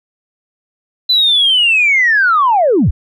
sine linear sweep, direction down, 4049 to 40.66 Hz, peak -7 dBFS, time 1.09-2.91 s, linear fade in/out 10 ms, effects tanh soft clip ceiling -3 dBFS

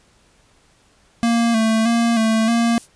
violet noise, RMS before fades -35 dBFS, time 1.23-2.88 s, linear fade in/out 50 ms
square tone with vibrato, 227.4 Hz, A#3, 43 cents flat, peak -15 dBFS, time 1.23-2.78 s, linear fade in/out 0 ms, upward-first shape square, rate 1.6 Hz, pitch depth 41 cents each way
effects pink hiss -56 dBFS RMS until 2.95 s + resampled to 22050 Hz

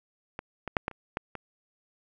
clicks, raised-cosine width 0.5 ms, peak -20 / -19 / -8 / -14 / -30 / -14 / -22 dBFS, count 7, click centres 0.391 / 0.677 / 0.768 / 0.881 / 0.913 / 1.171 / 1.353 s, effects none

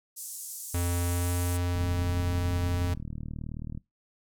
pink band-pass noise, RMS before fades -40 dBFS, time 0.16-1.58 s, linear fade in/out 20 ms, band 7000 to 13000 Hz, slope 24 dB/octave
square tone with pitch glide, 87.31 to 88.27 Hz, F2 to F2, 0 to +19 cents, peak -27 dBFS, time 0.74-2.94 s, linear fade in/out 5 ms, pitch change +19 cents, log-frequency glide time 1.03-1.33 s
click train, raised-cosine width 5 ms, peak -25 dBFS, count 79, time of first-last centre 1.76-3.776 s, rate 38.7 Hz
effects noise-tail reverb RT60 0.2 s tail -23 dB re dry

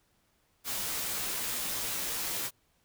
white noise with comb filter, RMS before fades -34 dBFS, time 0.64-2.51 s, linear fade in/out 50 ms, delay 14 ms, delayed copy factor -0.7, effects pink hiss -71 dBFS RMS until 2.84 s

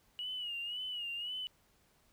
triangle tone with vibrato, 2900 Hz, F#7, 35 cents flat, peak -34 dBFS, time 0.19-1.47 s, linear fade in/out 0 ms, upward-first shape sine, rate 1.9 Hz, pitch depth 76 cents each way, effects tanh soft clip ceiling -35 dBFS + pink hiss -70 dBFS RMS until 2.12 s

